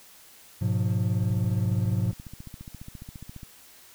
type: chord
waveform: triangle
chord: F diminished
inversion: first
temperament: equal with one note detuned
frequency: 103.83 / 123.47 / 178.7 Hz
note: Ab2 / Cb3 / F3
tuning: 0 / 0 / +40 cents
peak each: -23 / -26 / -28 dBFS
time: 0.61-2.12 s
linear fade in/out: 10 ms
type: click train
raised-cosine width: 5 ms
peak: -28 dBFS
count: 33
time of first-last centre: 1.24-3.432 s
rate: 14.6 Hz
effects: white hiss -52 dBFS RMS until 3.94 s